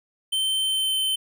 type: tone with pitch glide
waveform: square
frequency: 3100 to 3080 Hz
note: G7 to G7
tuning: -20 to -31 cents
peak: -22 dBFS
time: 0.32-1.16 s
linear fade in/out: 10 ms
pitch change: -11 cents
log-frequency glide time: 0.6-0.99 s
effects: none